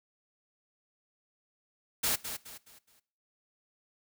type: noise with echo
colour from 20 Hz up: white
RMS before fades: -29 dBFS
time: 2.03-2.16 s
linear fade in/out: 10 ms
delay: 210 ms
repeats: 4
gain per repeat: -9 dB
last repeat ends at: 3 s
effects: noise-tail reverb RT60 0.5 s tail -20 dB re dry